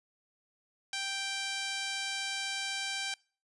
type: tone with band-pass filter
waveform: 5% pulse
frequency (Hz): 784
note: G5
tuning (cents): 0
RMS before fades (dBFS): -36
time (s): 0.93-3.14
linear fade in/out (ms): 2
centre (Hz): 2300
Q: 0.55
effects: noise-tail reverb RT60 0.4 s tail -25 dB re dry + resampled to 24000 Hz